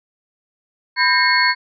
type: tone cluster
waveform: sine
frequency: 996 / 1590 / 1835 / 2165 / 4387 Hz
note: B5 / G6 / A#6 / C#7 / C#8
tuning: +14 / +24 / -28 / -41 / -19 cents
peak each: -19 dBFS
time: 0.96-1.55 s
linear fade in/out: 50 ms
effects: none